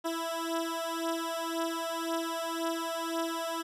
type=beating tone pair; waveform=15% pulse; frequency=329.6 / 331.5 Hz; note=E4 / E4; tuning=0 / +10 cents; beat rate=1.9 Hz; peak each=-28 dBFS; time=0.04-3.63 s; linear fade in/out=20 ms; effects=resampled to 32000 Hz